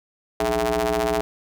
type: ring-modulated tone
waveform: sawtooth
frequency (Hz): 118.6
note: A#2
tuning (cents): +30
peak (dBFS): -13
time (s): 0.4-1.21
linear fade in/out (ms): 0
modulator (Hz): 541
effects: none